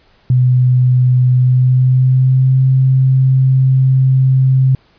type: tone with pitch glide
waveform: sine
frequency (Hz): 126.1 to 131.53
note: B2 to C3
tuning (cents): +36 to +9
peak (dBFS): -7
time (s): 0.3-4.75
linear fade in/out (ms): 2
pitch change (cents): +73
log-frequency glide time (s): 1.33-2.64
effects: pink hiss -52 dBFS RMS until 4.98 s + resampled to 11025 Hz